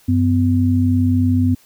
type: tone pair together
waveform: sine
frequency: 95.6 / 252.1 Hz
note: G2 / B3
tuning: -43 / +36 cents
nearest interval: octave + perfect fourth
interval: 1679 cents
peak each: -15 dBFS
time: 0.08-1.55 s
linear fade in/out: 10 ms
effects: white hiss -52 dBFS RMS until 1.65 s